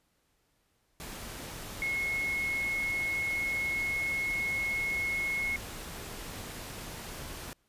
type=tone in noise; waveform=sine; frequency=2173 Hz; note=C#7; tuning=35 cents flat; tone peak=-29 dBFS; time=1.82-5.56 s; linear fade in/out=0 ms; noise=pink; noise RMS=-42 dBFS; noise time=1-7.53 s; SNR=+10 dB; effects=pink hiss -73 dBFS RMS until 7.68 s + resampled to 32000 Hz